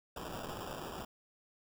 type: noise with sample-and-hold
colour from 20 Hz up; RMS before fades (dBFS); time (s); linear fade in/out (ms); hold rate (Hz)
white; -43; 0.16-1.05; 5; 2100
effects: none